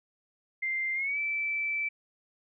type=tone with pitch glide; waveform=sine; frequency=2093 to 2322 Hz; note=C7 to D7; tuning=0 to -20 cents; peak=-28 dBFS; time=0.62-1.89 s; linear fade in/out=10 ms; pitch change=+180 cents; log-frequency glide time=0.94-1.19 s; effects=none